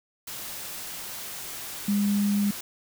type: tone in noise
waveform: sine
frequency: 203.6 Hz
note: G#3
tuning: 34 cents flat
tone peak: -21 dBFS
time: 1.88-2.51 s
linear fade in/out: 5 ms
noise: white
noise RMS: -37 dBFS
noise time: 0.27-2.61 s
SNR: +13 dB
effects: none